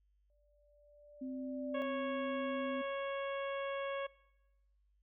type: tone with exponential growth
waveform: sine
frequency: 587.3 Hz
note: D5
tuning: in tune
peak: -37 dBFS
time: 0.3-1.82 s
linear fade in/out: 0 ms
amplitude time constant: 330 ms
type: tone with pitch glide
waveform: sine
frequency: 261.6 to 259 Hz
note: C4 to C4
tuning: 0 to -17 cents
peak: -39 dBFS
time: 1.21-2.82 s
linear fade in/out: 10 ms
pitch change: -17 cents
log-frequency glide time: 1.6-2.5 s
type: harmonic tone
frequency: 552 Hz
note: C#5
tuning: 7 cents flat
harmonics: 1 / 2 / 3 / 4 / 5 / 6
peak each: -38 / -44 / -48 / -50 / -52 / -54 dBFS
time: 1.74-4.07 s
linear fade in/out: 10 ms
effects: noise-tail reverb RT60 1.0 s tail -21 dB re dry + added 50 Hz sine -70 dBFS peak until 5.02 s